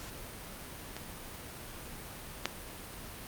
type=clicks; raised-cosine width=0.2 ms; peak=-24 / -11 dBFS; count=2; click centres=0.966 / 2.456 s; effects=pink hiss -45 dBFS RMS until 3.27 s + Opus 48 kbps